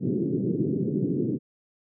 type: band-pass noise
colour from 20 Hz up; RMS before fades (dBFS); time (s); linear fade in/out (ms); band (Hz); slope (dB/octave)
white; -26; 0-1.39; 50; 120 to 390; 48
effects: none